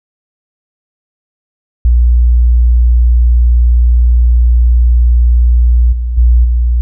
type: tone with level steps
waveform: sine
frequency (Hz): 59.7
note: A#1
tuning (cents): +42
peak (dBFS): -4 / -12 / -3 / -7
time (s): 1.85-6.81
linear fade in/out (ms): 0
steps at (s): 5.92 / 6.17 / 6.44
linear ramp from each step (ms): 10
effects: none